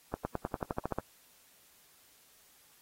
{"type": "accelerating click train", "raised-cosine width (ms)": 1, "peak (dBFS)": -18, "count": 11, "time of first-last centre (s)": [0.14, 0.986], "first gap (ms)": 110, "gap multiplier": 0.94, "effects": ["white hiss -63 dBFS RMS until 2.81 s", "AAC 48 kbps"]}